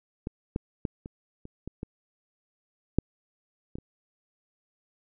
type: clicks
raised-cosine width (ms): 3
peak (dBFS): -19 / -15 / -15 / -26 / -29 / -23 / -21 / -8 / -23 / -28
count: 10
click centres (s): 0.271 / 0.561 / 0.852 / 1.059 / 1.454 / 1.676 / 1.831 / 2.986 / 3.755 / 3.785
effects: none